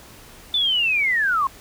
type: linear sweep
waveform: sine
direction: down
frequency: 3551 to 1042 Hz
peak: -17 dBFS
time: 0.54-1.47 s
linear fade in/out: 2 ms
effects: pink hiss -45 dBFS RMS until 1.6 s